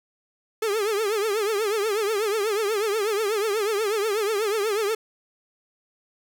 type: tone with vibrato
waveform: 45% pulse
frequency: 422.3 Hz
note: G#4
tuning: 29 cents sharp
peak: -22 dBFS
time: 0.62-4.95 s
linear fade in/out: 5 ms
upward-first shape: triangle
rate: 8.2 Hz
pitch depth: 150 cents each way
effects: none